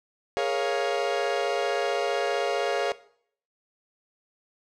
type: chord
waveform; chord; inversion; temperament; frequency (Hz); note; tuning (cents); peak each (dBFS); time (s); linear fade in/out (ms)
40% pulse; Bb minor seventh; third; equal with one note detuned; 415.3 / 470.8 / 554.4 / 698.5; Ab4 / Bb4 / Db5 / F5; 0 / +17 / 0 / 0; -29 / -30 / -28 / -29; 0.37-2.92; 0
effects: noise-tail reverb RT60 0.6 s tail -18 dB re dry + low-pass 5000 Hz 12 dB/octave